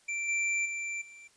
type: tone with level steps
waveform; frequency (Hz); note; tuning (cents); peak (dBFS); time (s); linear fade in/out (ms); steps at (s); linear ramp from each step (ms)
square; 2349; D7; 0; -32 / -28 / -34 / -49; 0.08-1.28; 10; 0.28 / 0.65 / 1.01; 10
effects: white hiss -64 dBFS RMS until 1.36 s + resampled to 22050 Hz